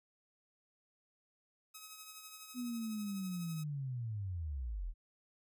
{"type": "tone with tremolo", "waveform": "5% pulse", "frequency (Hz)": 1274, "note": "D#6", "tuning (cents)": 41, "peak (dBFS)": -36, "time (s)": [1.74, 3.64], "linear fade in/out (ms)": 10, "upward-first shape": "triangle", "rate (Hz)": 12, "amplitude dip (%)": 50}
{"type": "linear sweep", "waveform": "sine", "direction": "down", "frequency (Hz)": [251, 35.23], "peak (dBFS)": -37, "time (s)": [2.54, 4.94], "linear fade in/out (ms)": 50}
{"effects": []}